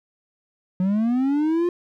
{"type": "linear sweep", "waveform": "triangle", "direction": "up", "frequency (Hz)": [179.8, 355.6], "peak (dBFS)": -16, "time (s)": [0.8, 1.69], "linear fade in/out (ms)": 2, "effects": []}